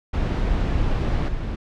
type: noise with level steps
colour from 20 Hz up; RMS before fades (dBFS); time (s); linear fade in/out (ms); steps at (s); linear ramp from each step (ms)
brown; -21 / -27; 0.13-1.56; 10; 1.28; 5
effects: low-pass 4000 Hz 12 dB/octave